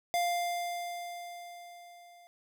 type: tone with level ramp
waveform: square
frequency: 698.5 Hz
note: F5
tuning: in tune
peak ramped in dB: -27 to -55 dBFS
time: 0.14-2.27 s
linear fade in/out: 0 ms
effects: none